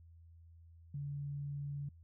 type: tone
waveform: sine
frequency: 142.7 Hz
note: D3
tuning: 49 cents flat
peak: -38 dBFS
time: 0.94-1.89 s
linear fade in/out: 5 ms
effects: noise-tail reverb RT60 0.1 s tail -24 dB re dry + added 83 Hz sine -56 dBFS peak until 2.03 s

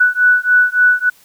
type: beating tone pair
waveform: sine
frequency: 1480 / 1483.5 Hz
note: F#6 / F#6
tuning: 0 / +4 cents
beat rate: 3.5 Hz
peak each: -12 dBFS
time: 0-1.1 s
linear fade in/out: 10 ms
effects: white hiss -49 dBFS RMS until 1.24 s

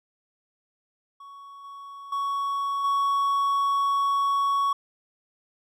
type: tone with level steps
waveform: triangle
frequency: 1116 Hz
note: C#6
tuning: 11 cents sharp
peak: -40 / -37 / -23 / -19 dBFS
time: 1.2-4.73 s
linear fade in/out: 5 ms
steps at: 1.64 / 2.12 / 2.84 s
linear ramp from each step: 5 ms
effects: none

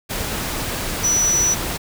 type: tone in noise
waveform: sine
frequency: 5920 Hz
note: F#8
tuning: in tune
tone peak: -15 dBFS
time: 1.03-1.55 s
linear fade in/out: 20 ms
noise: pink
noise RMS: -25 dBFS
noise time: 0.09-1.78 s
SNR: +7 dB
effects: none

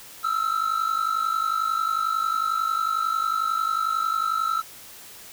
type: tone pair together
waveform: triangle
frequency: 1296.9 / 1348 Hz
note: E6 / E6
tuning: -29 / +38 cents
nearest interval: minor second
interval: 67 cents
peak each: -23 dBFS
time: 0.23-4.62 s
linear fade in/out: 20 ms
effects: white hiss -44 dBFS RMS until 5.32 s

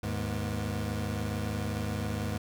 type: tone cluster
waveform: 25% pulse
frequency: 77.7 / 104.7 / 242 Hz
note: D#2 / G#2 / B3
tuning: -2 / +15 / -35 cents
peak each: -33 / -29 / -35 dBFS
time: 0.03-2.38 s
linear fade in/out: 5 ms
effects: none

